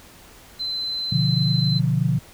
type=tone; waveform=sine; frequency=4059 Hz; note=B7; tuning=47 cents sharp; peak=-24 dBFS; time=0.59-1.8 s; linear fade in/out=20 ms
type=chord; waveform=sine; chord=B diminished; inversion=none; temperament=equal; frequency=123.47 / 146.83 / 174.61 Hz; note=B2 / D3 / F3; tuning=0 / 0 / 0 cents; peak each=-22 / -21 / -23 dBFS; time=1.12-2.19 s; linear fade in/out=5 ms
effects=pink hiss -47 dBFS RMS until 2.33 s